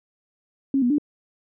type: tone with pitch steps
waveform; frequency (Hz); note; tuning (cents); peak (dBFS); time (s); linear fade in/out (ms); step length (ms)
sine; 272 / 243.2 / 293.8; C#4 / B3 / D4; -33 / -26 / +1; -17; 0.74-0.983; 2; 81
effects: none